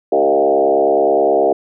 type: tone with frequency modulation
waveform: sine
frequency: 540 Hz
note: C#5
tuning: 45 cents flat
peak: -10 dBFS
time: 0.12-1.53 s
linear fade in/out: 5 ms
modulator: 69.4 Hz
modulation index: 2.8
effects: none